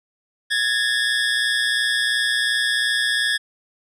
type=tone pair together; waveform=25% pulse; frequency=1673 / 1795.8 Hz; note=G#6 / A6; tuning=+12 / +35 cents; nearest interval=minor second; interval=123 cents; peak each=-16 / -19 dBFS; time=0.5-3.38 s; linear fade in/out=20 ms; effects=resampled to 22050 Hz